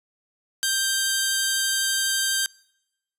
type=tone pair together; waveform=10% pulse; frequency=1578 / 3753 Hz; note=G6 / A#7; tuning=+11 / +11 cents; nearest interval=octave + minor third; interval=1500 cents; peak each=-13 / -22 dBFS; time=0.63-2.46 s; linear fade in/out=0 ms; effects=noise-tail reverb RT60 0.9 s tail -26 dB re dry + resampled to 32000 Hz